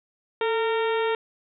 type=harmonic tone with a mistuned harmonic; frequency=459.3 Hz; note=A#4; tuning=26 cents flat; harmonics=1 / 2 / 3 / 4 / 5 / 6 / 7 / 8; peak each=-23 / -29 / -33 / -35 / -37 / -39 / -40 / -41 dBFS; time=0.41-1.15 s; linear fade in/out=2 ms; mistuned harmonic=1; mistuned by=-56 cents; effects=none